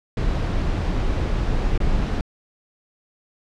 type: noise with dropouts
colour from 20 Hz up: brown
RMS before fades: -21 dBFS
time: 0.17-2.21 s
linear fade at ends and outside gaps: 2 ms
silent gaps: 1.778-1.802 s
effects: low-pass 5000 Hz 12 dB/octave